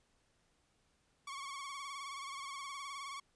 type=tone with vibrato; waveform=sawtooth; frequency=1108.7 Hz; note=C#6; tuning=in tune; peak=-39 dBFS; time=1.27-3.2 s; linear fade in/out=5 ms; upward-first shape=sine; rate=19 Hz; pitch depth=61 cents each way; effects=pink hiss -75 dBFS RMS until 3.35 s + resampled to 22050 Hz